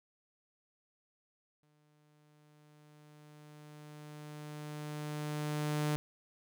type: tone with exponential growth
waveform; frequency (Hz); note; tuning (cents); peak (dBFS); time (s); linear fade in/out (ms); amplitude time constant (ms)
sawtooth; 150; D3; +37; -26; 1.63-5.96; 0; 940
effects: none